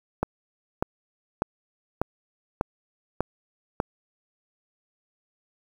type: click train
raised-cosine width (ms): 1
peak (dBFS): -9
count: 7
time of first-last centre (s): 0.23-3.801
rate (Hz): 1.68
effects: 7-bit